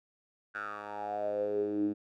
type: tone with band-pass filter sweep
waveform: 10% pulse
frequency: 103.83 Hz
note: G#2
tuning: in tune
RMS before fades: -34 dBFS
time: 0.54-1.94 s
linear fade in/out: 20 ms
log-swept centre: 1500 to 270 Hz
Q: 8.5
effects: none